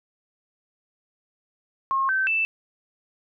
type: tone with pitch steps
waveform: sine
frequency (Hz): 1077 / 1545 / 2648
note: C6 / G6 / E7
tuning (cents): +50 / -26 / +7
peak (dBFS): -20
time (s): 1.91-2.45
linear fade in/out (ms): 0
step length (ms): 180
effects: none